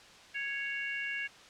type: harmonic tone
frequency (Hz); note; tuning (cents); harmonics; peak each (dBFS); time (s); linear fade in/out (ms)
554.4; C#5; 0; 3 / 4 / 5; -37 / -38 / -39; 0.34-1.28; 20
effects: white hiss -54 dBFS RMS until 1.49 s + low-pass 5000 Hz 12 dB/octave